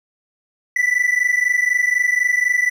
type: tone pair together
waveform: triangle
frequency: 1966 / 1990 Hz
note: B6 / B6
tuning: -8 / +13 cents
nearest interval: unison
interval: 21 cents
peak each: -16 dBFS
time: 0.76-2.7 s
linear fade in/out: 5 ms
effects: none